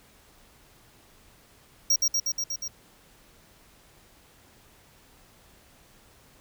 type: tone with echo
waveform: square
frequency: 5640 Hz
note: F8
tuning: 16 cents sharp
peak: -19 dBFS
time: 1.9-1.96 s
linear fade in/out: 5 ms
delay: 120 ms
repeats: 6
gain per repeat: -2 dB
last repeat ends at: 2.68 s
effects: pink hiss -57 dBFS RMS until 6.4 s